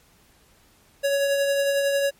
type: tone with tremolo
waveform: square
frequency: 559 Hz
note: C#5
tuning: 14 cents sharp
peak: -19 dBFS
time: 1.03-2.11 s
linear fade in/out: 20 ms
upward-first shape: triangle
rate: 11 Hz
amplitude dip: 35%
effects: pink hiss -58 dBFS RMS until 2.19 s + MP3 64 kbps